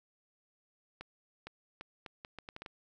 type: accelerating click train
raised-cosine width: 0.3 ms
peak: -28 dBFS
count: 10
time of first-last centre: 1.01-2.662 s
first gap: 460 ms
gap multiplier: 0.74
effects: none